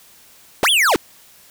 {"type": "linear two-way sweep", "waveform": "square", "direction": "up then down", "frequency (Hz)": [252.7, 3505, 252.7], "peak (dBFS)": -13, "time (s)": [0.63, 0.96], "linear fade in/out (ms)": 0, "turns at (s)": 0.7, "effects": ["white hiss -48 dBFS RMS until 1.5 s"]}